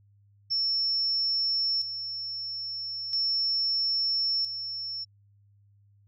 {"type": "tone with tremolo", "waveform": "sine", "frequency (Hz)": 5400, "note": "E8", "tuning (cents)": 41, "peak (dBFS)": -24, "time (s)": [0.5, 5.05], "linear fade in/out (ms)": 20, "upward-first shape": "square", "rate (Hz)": 0.38, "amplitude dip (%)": 60, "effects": ["added 101 Hz sine -58 dBFS peak until 6.07 s"]}